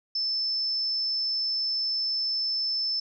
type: tone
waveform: sine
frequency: 5274 Hz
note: E8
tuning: in tune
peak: -25 dBFS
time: 0.15-3 s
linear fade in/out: 5 ms
effects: none